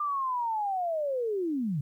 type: linear sweep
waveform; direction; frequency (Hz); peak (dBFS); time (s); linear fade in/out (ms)
sine; down; 1200 to 130.81; -27; 0-1.81; 5
effects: 11-bit